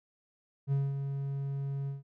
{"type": "tone with ADSR envelope", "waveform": "triangle", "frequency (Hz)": 138.59, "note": "C#3", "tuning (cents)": 0, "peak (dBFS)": -23, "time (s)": [0.67, 2.03], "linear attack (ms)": 51, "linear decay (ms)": 210, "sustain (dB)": -7, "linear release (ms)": 150, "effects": []}